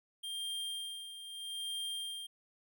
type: tone with tremolo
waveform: square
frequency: 3194 Hz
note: G7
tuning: 32 cents sharp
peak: -37 dBFS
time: 0.23-2.27 s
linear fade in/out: 10 ms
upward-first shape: sine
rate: 0.79 Hz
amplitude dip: 65%
effects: none